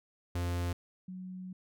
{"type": "tone pair in turn", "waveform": ["45% pulse", "sine"], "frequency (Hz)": [87.5, 184.71], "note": ["F2", "F#3"], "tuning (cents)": [4, -3], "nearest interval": "octave + minor second", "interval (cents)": 1293, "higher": "second", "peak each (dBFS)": [-31, -40], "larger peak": "first", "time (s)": [[0.35, 0.73], [1.08, 1.53]], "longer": "second", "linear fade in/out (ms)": 5, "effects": []}